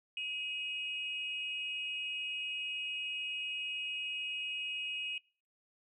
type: tone pair together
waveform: sine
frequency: 2532 / 2879 Hz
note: D#7 / F#7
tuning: +30 / -48 cents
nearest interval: major second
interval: 222 cents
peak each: -37 / -38 dBFS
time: 0.17-5.18 s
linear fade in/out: 2 ms
effects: noise-tail reverb RT60 0.4 s tail -23 dB re dry + tanh soft clip ceiling -28 dBFS